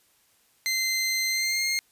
20% pulse tone with pitch glide, 2073 to 2125 Hz, C7 to C7, -17 to +26 cents, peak -19 dBFS, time 0.66-1.79 s, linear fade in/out 0 ms, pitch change +43 cents, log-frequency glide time 1.3-1.65 s, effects white hiss -64 dBFS RMS until 1.91 s + resampled to 32000 Hz

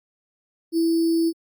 sine tone with sample-and-hold, 330.4 Hz, E4, 4 cents sharp, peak -17 dBFS, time 0.72-1.33 s, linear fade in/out 50 ms, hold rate 4900 Hz, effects Opus 48 kbps

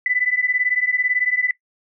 sine beating tone pair, 1988 / 2006 Hz, B6 / B6, +11 / +26 cents, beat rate 18 Hz, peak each -20 / -21 dBFS, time 0.06-1.51 s, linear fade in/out 2 ms, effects noise-tail reverb RT60 0.1 s tail -19 dB re dry

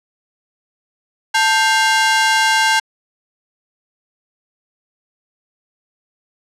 sawtooth ring-modulated tone, 1229 Hz, D#6, 22 cents flat, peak -5 dBFS, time 1.34-2.8 s, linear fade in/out 10 ms, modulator 346 Hz, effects low-pass 8000 Hz 12 dB/octave

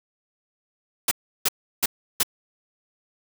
white noise bursts, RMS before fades -20 dBFS, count 4, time 1.08-2.232 s, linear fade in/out 5 ms, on 33 ms, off 340 ms, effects none

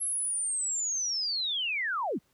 sine linear sweep, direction down, 11170 to 136.1 Hz, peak -28 dBFS, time 0-2.19 s, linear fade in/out 20 ms, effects pink hiss -70 dBFS RMS until 2.33 s + high-pass 60 Hz 12 dB/octave

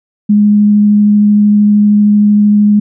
sine tone with vibrato, 207.7 Hz, G#3, in tune, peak -4 dBFS, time 0.29-2.8 s, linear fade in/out 10 ms, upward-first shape triangle, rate 13 Hz, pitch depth 9 cents each way, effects none

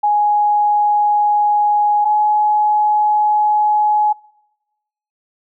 sine tone pair in turn, 833 / 843.2 Hz, G#5 / G#5, +5 / +26 cents, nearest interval unison, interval 21 cents, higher second, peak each -11 dBFS, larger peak neither, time 0.03-2.05 / 2.05-4.13 s, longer second, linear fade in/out 10 ms, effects noise-tail reverb RT60 1.0 s tail -25 dB re dry

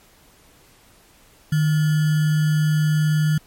sine tone with sample-and-hold, 153.2 Hz, D#3, 27 cents flat, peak -15 dBFS, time 1.52-3.38 s, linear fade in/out 5 ms, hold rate 1575 Hz, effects pink hiss -53 dBFS RMS until 3.46 s + MP3 64 kbps

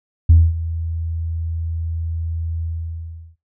sine tone with ADSR envelope, 82.3 Hz, E2, 2 cents flat, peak -4 dBFS, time 0.29-3.36 s, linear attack 8 ms, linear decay 230 ms, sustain -17 dB, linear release 730 ms, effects noise-tail reverb RT60 0.2 s tail -19 dB re dry + tanh soft clip ceiling -2 dBFS

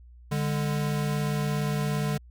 square tone pair together, 146.83 / 204.1 Hz, D3 / G#3, 0 / -30 cents, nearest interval tritone, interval 570 cents, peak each -27 / -32 dBFS, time 0.31-2.18 s, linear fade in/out 10 ms, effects added 60 Hz sine -47 dBFS peak until 2.3 s

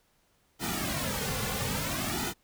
pink noise with flanger, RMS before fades -32 dBFS, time 0.59-2.34 s, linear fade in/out 50 ms, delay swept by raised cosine 1.8 to 3.2 ms, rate 0.59 Hz, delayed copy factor -0.95, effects pink hiss -69 dBFS RMS until 2.43 s

